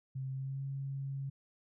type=tone with pitch glide; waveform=sine; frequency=132.7 to 136.9 Hz; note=C3 to C#3; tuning=+25 to -21 cents; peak=-36 dBFS; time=0.15-1.3 s; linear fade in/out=10 ms; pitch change=+54 cents; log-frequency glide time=0.32-0.63 s; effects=none